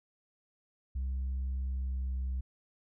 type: tone with pitch glide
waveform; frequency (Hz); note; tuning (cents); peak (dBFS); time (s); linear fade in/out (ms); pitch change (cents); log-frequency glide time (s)
sine; 65.4 to 64.54; C2 to C2; 0 to -23; -29; 0.95-2.41; 10; -23; 1.65-2.23
effects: tanh soft clip ceiling -30 dBFS